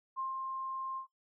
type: tone with ADSR envelope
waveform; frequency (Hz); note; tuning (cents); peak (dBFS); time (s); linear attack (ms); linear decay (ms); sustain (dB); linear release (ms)
sine; 1058; C6; +19; -33; 0.16-1.07; 33; 140; -3; 100
effects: noise-tail reverb RT60 0.2 s tail -23 dB re dry